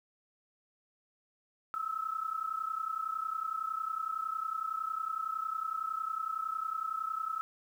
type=tone pair together; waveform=sine; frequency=1287.6 / 1318.5 Hz; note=E6 / E6; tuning=-41 / 0 cents; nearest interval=unison; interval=41 cents; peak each=-36 / -36 dBFS; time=1.74-7.41 s; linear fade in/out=0 ms; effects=10-bit